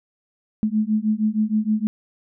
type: beating tone pair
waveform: sine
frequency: 211.9 / 218.3 Hz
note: G#3 / A3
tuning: +35 / -13 cents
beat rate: 6.4 Hz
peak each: -21 dBFS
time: 0.63-1.87 s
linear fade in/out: 0 ms
effects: none